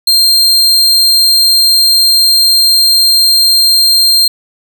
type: tone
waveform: 40% pulse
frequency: 4186 Hz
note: C8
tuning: in tune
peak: -4 dBFS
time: 0.07-4.28 s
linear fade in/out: 5 ms
effects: none

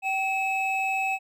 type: tone pair together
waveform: triangle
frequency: 770.6 / 2592 Hz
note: G5 / E7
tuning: -30 / -30 cents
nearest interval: octave + major sixth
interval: 2100 cents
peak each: -25 dBFS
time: 0.02-1.19 s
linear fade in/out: 50 ms
effects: none

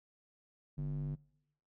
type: tone with band-pass filter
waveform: square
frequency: 48.9 Hz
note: G1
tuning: 4 cents flat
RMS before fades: -38 dBFS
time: 0.77-1.16 s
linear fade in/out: 20 ms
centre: 160 Hz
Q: 3.3
effects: noise-tail reverb RT60 0.9 s tail -25 dB re dry

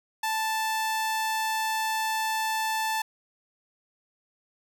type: tone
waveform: sawtooth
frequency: 880 Hz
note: A5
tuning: in tune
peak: -22 dBFS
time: 0.23-3.02 s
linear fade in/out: 5 ms
effects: none

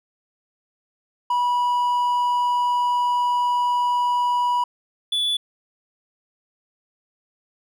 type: tone pair in turn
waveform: triangle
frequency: 976 / 3449 Hz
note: B5 / A7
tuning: -21 / -35 cents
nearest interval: octave + minor seventh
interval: 2186 cents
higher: second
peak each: -16 / -18 dBFS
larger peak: first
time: 1.3-4.64 / 5.12-5.37 s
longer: first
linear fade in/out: 5 ms
effects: none

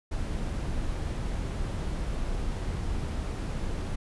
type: noise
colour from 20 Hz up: brown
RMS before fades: -31 dBFS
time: 0.11-3.96 s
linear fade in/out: 10 ms
effects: resampled to 24000 Hz

